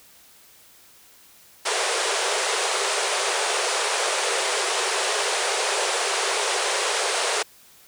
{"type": "band-pass noise", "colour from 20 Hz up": "pink", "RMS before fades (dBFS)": -24, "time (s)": [1.65, 7.43], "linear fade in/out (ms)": 10, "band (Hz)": [380, 9900], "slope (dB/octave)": 96, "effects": ["white hiss -52 dBFS RMS until 7.87 s"]}